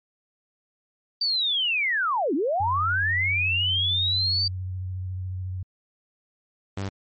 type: linear two-way sweep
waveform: sine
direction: down then up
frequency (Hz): 4665 to 249.9 to 4665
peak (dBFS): -21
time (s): 1.21-4.48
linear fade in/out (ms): 5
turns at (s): 2.34
type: tone with vibrato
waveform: sine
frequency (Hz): 92.5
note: F#2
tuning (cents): 0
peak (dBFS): -28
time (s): 2.6-5.63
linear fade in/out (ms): 5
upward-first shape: triangle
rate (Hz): 14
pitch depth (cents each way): 29
type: tone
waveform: sawtooth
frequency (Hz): 98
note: G2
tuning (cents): 0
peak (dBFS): -24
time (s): 6.77-6.89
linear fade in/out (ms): 5
effects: MP3 32 kbps